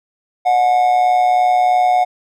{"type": "tone with amplitude modulation", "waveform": "triangle", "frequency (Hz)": 728, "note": "F#5", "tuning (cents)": -28, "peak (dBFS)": -6, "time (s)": [0.45, 2.05], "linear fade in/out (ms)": 20, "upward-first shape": "sine", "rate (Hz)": 123, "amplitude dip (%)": 55, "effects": []}